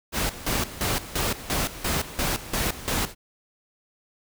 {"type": "noise with tremolo", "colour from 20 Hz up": "pink", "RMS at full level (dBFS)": -25, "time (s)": [0.12, 3.15], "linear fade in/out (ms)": 50, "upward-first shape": "square", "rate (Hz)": 2.9, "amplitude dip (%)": 80, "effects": []}